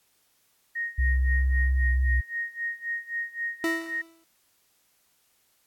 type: tone with tremolo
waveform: sine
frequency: 1864.7 Hz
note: A#6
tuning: in tune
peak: -26 dBFS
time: 0.75-4.02 s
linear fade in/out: 10 ms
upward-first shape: sine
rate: 3.8 Hz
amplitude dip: 90%
type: tone with vibrato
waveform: sine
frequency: 65.41 Hz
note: C2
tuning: in tune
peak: -20 dBFS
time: 0.98-2.21 s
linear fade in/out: 10 ms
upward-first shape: sine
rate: 3 Hz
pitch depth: 13 cents each way
type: tone with exponential decay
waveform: 40% pulse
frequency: 329.6 Hz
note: E4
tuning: in tune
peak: -22 dBFS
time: 3.64-4.24 s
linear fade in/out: 1 ms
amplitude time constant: 130 ms
effects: white hiss -67 dBFS RMS until 5.66 s + AAC 64 kbps